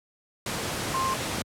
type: tone in noise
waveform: sine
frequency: 1057 Hz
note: C6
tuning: 17 cents sharp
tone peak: -25 dBFS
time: 0.94-1.14 s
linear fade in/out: 2 ms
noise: pink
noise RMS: -30 dBFS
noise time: 0.46-1.42 s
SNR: +2 dB
effects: high-pass 80 Hz 12 dB/octave + low-pass 11000 Hz 12 dB/octave